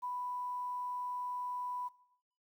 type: tone with quantisation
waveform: sine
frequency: 990 Hz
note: B5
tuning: 4 cents sharp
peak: -36 dBFS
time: 0.02-1.89 s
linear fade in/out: 20 ms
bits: 11
effects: noise-tail reverb RT60 0.7 s tail -19 dB re dry